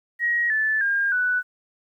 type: tone with pitch steps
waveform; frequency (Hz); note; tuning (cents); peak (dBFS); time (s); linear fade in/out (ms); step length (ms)
sine; 1894 / 1746.9 / 1611.2 / 1486; A#6 / A6 / G6 / F#6; +27 / -13 / +47 / +7; -19; 0.19-1.43; 50; 310
effects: 10-bit